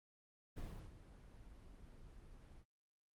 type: noise with ADSR envelope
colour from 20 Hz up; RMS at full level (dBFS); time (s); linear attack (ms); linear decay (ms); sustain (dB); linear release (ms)
brown; -45; 0.56-2.65; 15; 350; -13; 63
effects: Opus 24 kbps

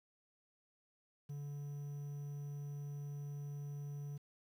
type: tone with quantisation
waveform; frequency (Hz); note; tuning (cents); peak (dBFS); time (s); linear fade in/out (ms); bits
triangle; 144; D3; -34; -40; 1.29-4.18; 10; 11
effects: none

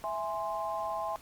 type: chord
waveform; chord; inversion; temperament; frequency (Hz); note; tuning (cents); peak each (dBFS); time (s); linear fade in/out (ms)
sine; E augmented; none; equal; 659.3 / 830.6 / 1046.5; E5 / G#5 / B#5; 0 / 0 / 0; -36 / -36 / -36; 0.04-1.16; 0
effects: pink hiss -55 dBFS RMS until 1.21 s + Opus 48 kbps

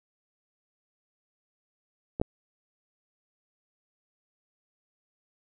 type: clicks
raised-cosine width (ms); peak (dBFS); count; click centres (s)
2; -18 / -11; 2; 2.199 / 2.215
effects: none

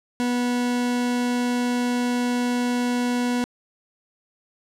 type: tone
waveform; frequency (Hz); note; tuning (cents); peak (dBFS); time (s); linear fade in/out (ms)
40% pulse; 244.6; B3; -16; -20; 0.2-3.44; 0
effects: low-pass 10000 Hz 12 dB/octave

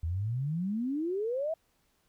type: exponential sweep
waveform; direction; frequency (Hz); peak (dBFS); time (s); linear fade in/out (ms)
sine; up; 77.78 to 667; -29; 0.03-1.54; 5
effects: pink hiss -72 dBFS RMS until 2.08 s

